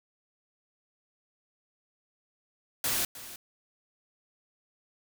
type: noise with echo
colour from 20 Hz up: white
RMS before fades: -29 dBFS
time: 2.84-3.05 s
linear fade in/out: 2 ms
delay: 310 ms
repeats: 1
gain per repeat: -15 dB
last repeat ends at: 3.36 s
effects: none